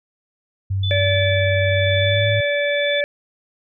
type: tone with pitch glide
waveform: sine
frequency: 96.7 to 104.84 Hz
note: G2 to G#2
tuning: -23 to +17 cents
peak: -18 dBFS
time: 0.7-2.41 s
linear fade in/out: 10 ms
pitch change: +140 cents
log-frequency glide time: 1.98-2.27 s
type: tone with tremolo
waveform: sine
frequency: 3487 Hz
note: A7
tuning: 16 cents flat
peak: -22 dBFS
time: 0.83-3.01 s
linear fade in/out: 5 ms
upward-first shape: sine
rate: 1 Hz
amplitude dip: 55%
type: harmonic tone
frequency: 577 Hz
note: D5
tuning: 31 cents flat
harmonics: 1 / 3 / 4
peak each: -19 / -24 / -25 dBFS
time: 0.91-3.04 s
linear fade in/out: 0 ms
effects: none